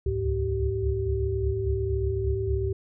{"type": "tone cluster", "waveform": "sine", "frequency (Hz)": [67.4, 71, 75.9, 105.7, 386.6], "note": ["C#2", "C#2", "D#2", "G#2", "G4"], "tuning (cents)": [-48, 42, -42, 31, -24], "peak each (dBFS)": [-32, -32, -32, -29, -28], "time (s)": [0.06, 2.73], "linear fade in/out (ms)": 5, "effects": []}